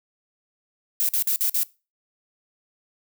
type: noise bursts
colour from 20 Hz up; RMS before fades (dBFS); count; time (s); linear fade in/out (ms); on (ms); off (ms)
violet; -22; 5; 1-1.632; 0; 88; 48
effects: noise-tail reverb RT60 0.3 s tail -22 dB re dry